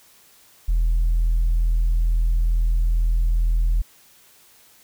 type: tone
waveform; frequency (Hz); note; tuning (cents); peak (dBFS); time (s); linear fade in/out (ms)
sine; 41.12; E1; -4; -14; 0.68-3.82; 10
effects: tanh soft clip ceiling -14 dBFS + white hiss -53 dBFS RMS until 4.83 s